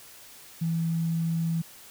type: tone with tanh clipping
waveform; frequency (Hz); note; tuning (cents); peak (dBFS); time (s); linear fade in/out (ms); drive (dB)
triangle; 165; E3; +2; -24; 0.61-1.62; 10; 3
effects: white hiss -49 dBFS RMS until 1.9 s